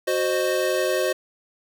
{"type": "chord", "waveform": "square", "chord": "C diminished", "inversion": "second", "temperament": "equal with one note detuned", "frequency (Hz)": [370, 523.3, 614.4], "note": ["Gb4", "C5", "Eb5"], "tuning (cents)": [0, 0, -22], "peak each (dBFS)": [-26, -25, -26], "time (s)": [0.07, 1.13], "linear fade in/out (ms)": 10, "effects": []}